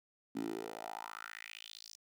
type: tone with high-pass filter sweep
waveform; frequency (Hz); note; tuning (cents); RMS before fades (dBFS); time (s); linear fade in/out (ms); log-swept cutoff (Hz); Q
10% pulse; 55; A1; 0; -45; 0.35-1.96; 10; 250 to 5800; 4.2
effects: none